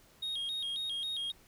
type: tone with vibrato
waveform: sine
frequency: 3486 Hz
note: A7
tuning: 17 cents flat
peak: -31 dBFS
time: 0.22-1.32 s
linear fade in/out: 10 ms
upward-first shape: square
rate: 3.7 Hz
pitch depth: 120 cents each way
effects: tanh soft clip ceiling -33 dBFS + pink hiss -62 dBFS RMS until 1.47 s